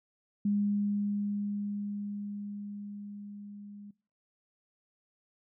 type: tone with level ramp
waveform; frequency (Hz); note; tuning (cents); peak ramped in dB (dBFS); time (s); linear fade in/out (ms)
sine; 204.3; G#3; -28; -25 to -45; 0.45-3.91; 5
effects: noise-tail reverb RT60 0.4 s tail -22 dB re dry